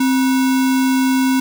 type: tone with sample-and-hold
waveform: sine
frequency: 262 Hz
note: C4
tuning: 2 cents sharp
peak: -12 dBFS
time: 0-1.4 s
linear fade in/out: 5 ms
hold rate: 1225 Hz
effects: none